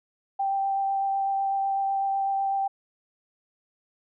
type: tone with vibrato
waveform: sine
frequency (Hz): 784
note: G5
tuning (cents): 0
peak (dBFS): -23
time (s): 0.39-2.68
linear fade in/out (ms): 10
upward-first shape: triangle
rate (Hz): 8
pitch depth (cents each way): 12
effects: none